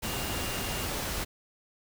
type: tone in noise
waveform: sine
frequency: 2812 Hz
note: F7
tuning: 11 cents sharp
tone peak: -42 dBFS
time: 0.03-0.86 s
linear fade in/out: 20 ms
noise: pink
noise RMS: -33 dBFS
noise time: 0.02-1.25 s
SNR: -12 dB
effects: none